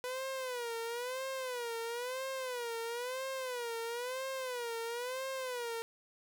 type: tone with vibrato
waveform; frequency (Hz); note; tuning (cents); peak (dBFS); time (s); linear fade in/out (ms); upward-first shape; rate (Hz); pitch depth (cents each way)
sawtooth; 493.9; B4; 0; -33; 0.04-5.82; 0; sine; 1; 130
effects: 10-bit